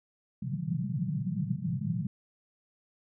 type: band-pass noise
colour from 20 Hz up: white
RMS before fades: -32 dBFS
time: 0.42-2.07 s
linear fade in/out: 5 ms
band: 110 to 200 Hz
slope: 96 dB/octave
effects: none